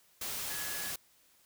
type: tone in noise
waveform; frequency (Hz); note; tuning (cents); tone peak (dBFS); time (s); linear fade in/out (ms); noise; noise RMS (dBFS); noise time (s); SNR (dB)
sine; 1687; G#6; +27; -44; 0.5-0.91; 5; white; -38; 0.21-0.96; -9
effects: white hiss -66 dBFS RMS until 1.45 s